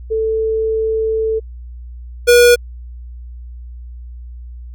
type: tone pair in turn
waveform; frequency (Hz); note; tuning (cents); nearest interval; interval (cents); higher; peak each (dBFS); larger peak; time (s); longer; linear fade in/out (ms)
sine / square; 441.9 / 482.5; A4 / B4; +7 / -40; major second; 153; second; -14 / -6; second; 0.1-1.4 / 2.27-2.56; first; 20
effects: added 60 Hz sine -29 dBFS peak until 4.74 s